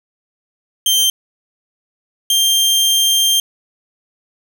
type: tone pair in turn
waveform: sawtooth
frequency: 3151 / 3177 Hz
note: G7 / G7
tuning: +8 / +23 cents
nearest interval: unison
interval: 15 cents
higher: second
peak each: -8 dBFS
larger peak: neither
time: 0.86-1.1 / 2.3-3.4 s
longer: second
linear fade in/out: 2 ms
effects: none